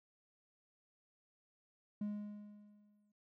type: tone with exponential decay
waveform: triangle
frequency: 207.7 Hz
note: G#3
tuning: in tune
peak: -33 dBFS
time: 2.01-3.12 s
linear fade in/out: 5 ms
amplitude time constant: 240 ms
effects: tanh soft clip ceiling -30 dBFS